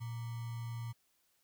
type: tone with sample-and-hold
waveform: sine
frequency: 116.54 Hz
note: A#2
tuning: in tune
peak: -38 dBFS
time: 0-0.93 s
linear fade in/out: 20 ms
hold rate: 1050 Hz
effects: white hiss -75 dBFS RMS until 1.43 s